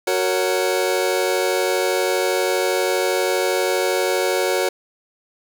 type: chord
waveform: sawtooth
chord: F# major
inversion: none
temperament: just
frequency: 370 / 462.5 / 555 Hz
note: F#4 / A#4 / C#5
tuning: 0 / -14 / +2 cents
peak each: -17 / -19 / -18 dBFS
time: 0.07-4.69 s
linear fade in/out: 5 ms
effects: none

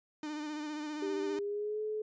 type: tone with vibrato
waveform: 45% pulse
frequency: 301.8 Hz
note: D4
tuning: 47 cents sharp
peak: -37 dBFS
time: 0.23-1.39 s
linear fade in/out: 2 ms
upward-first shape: sine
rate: 15 Hz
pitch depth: 37 cents each way
type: tone with pitch glide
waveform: sine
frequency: 393.2 to 428.8 Hz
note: G4 to A4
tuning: +5 to -45 cents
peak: -33 dBFS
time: 1.02-2.02 s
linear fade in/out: 5 ms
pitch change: +150 cents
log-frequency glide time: 1.22-1.81 s
effects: resampled to 16000 Hz

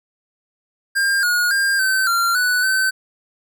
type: tone with pitch steps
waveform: square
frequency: 1602 / 1444 / 1602 / 1538 / 1379 / 1484 / 1534 Hz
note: G6 / F#6 / G6 / G6 / F6 / F#6 / G6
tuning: +37 / -43 / +37 / -33 / -22 / +5 / -38 cents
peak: -16 dBFS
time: 0.95-2.91 s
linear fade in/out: 20 ms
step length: 280 ms
effects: none

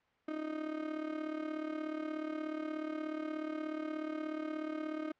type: tone with amplitude modulation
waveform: 35% pulse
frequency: 310 Hz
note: D#4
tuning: 6 cents flat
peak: -32 dBFS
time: 0.28-5.12 s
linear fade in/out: 5 ms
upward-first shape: sine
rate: 36.7 Hz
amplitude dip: 70%
effects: white hiss -72 dBFS RMS until 5.19 s + low-pass 2000 Hz 12 dB/octave

